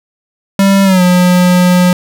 square tone with pitch glide, 196 to 179.73 Hz, G3 to F3, 0 to +50 cents, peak -6 dBFS, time 0.59-1.93 s, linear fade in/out 2 ms, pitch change -150 cents, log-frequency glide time 0.84-1.02 s, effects none

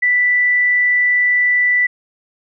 sine tone, 1975.5 Hz, B6, in tune, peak -11 dBFS, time 0.02-1.87 s, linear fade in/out 10 ms, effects none

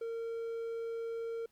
triangle tone, 458.9 Hz, A#4, 27 cents flat, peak -34 dBFS, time 0.01-1.46 s, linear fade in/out 5 ms, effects pink hiss -73 dBFS RMS until 1.51 s

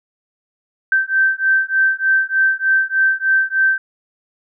sine beating tone pair, 1554 / 1557.3 Hz, G6 / G6, -16 / -12 cents, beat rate 3.3 Hz, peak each -16 dBFS, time 0.92-3.78 s, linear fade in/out 2 ms, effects none

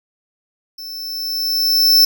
square tone with level ramp, 5310 Hz, E8, 12 cents sharp, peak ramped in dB -30 to -7 dBFS, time 0.78-2.05 s, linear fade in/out 5 ms, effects none

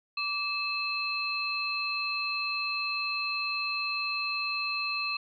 sine tone cluster, 1159 / 2615 / 4145 Hz, D6 / E7 / C8, -23 / -15 / -17 cents, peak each -36 / -31 / -34 dBFS, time 0.17-5.17 s, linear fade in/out 5 ms, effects none

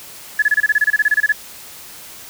sine tone bursts, 1707 Hz, G#6, 47 cents sharp, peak -10 dBFS, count 16, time 0.39-1.323 s, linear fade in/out 5 ms, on 33 ms, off 27 ms, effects white hiss -37 dBFS RMS until 2.29 s

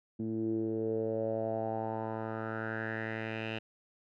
10% pulse tone with low-pass filter sweep, 111.1 Hz, A2, 17 cents sharp, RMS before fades -35 dBFS, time 0.19-3.59 s, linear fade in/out 10 ms, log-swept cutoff 270 to 2800 Hz, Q 4.8, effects none

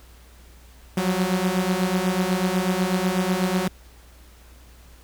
sawtooth beating tone pair, 180 / 188.1 Hz, F#3 / F#3, -47 / +29 cents, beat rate 8.1 Hz, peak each -20 / -19 dBFS, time 0.97-3.68 s, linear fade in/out 5 ms, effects added 60 Hz sine -47 dBFS peak until 5.03 s + pink hiss -53 dBFS RMS until 5.03 s

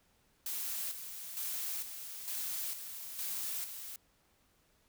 blue noise with tremolo, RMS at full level -38 dBFS, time 0.46-3.96 s, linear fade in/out 2 ms, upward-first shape square, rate 1.1 Hz, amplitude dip 55%, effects pink hiss -71 dBFS RMS until 4.88 s

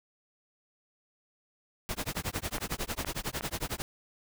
pink noise with tremolo, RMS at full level -32 dBFS, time 1.89-3.82 s, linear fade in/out 0 ms, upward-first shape sine, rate 11 Hz, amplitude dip 100%
clicks, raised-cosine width 0.5 ms, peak -20 dBFS, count 8, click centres 2.17 / 2.282 / 2.361 / 2.582 / 2.723 / 2.992 / 3.047 / 3.409 s
effects none

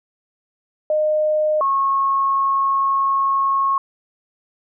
sine tone pair in turn, 613 / 1092.2 Hz, D#5 / C#6, -26 / -26 cents, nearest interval minor seventh, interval 1000 cents, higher second, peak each -15 dBFS, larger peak neither, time 0.9-1.61 / 1.61-3.78 s, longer second, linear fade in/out 2 ms, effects none

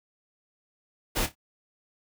pink noise with echo, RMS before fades -27 dBFS, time 1.15-1.27 s, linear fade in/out 20 ms, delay 28 ms, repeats 3, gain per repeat -12 dB, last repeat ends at 1.354 s, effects none

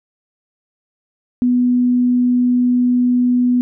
sine tone, 246.9 Hz, B3, in tune, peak -11 dBFS, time 1.42-3.61 s, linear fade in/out 0 ms, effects none

